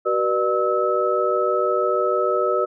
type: tone cluster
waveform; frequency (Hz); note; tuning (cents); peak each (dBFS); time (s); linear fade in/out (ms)
sine; 378.9 / 485.1 / 599 / 1296; F#4 / B4 / D5 / E6; +41 / -31 / +34 / -30; -23; 0.05-2.66; 20
effects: none